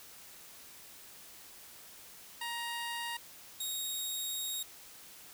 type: tone pair in turn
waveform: 15% pulse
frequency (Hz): 940 / 3760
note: A#5 / A#7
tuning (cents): +14 / +14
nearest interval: 2 octaves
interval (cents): 2400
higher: second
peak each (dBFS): -30 / -28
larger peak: second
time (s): 2.41-3.17 / 3.6-4.63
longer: second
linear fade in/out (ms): 5
effects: white hiss -53 dBFS RMS until 5.33 s